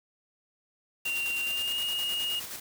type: tone with pitch glide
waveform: triangle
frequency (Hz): 2769 to 2858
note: F7 to F7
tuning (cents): -15 to +39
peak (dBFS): -27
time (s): 1.05-2.4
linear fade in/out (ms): 10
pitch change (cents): +54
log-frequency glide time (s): 1.42-1.79
type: noise with tremolo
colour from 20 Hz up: white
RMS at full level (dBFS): -38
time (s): 1.05-2.6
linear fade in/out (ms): 5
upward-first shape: square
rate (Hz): 9.6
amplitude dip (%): 40
effects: none